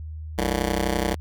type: ring-modulated tone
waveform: 10% pulse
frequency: 129.9 Hz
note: C3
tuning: 12 cents flat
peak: -11 dBFS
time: 0.38-1.15 s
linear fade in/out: 2 ms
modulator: 80.8 Hz
effects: added 78 Hz sine -32 dBFS peak until 1.2 s